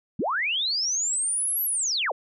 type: linear two-way sweep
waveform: sine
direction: up then down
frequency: 138.59 to 11890 to 398.9 Hz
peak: -23 dBFS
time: 0.19-2.12 s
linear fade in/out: 5 ms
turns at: 1.64 s
effects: none